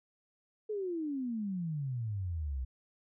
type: exponential sweep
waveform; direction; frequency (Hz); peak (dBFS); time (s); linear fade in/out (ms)
sine; down; 437.5 to 61.7; -33; 0.69-2.65; 10
effects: none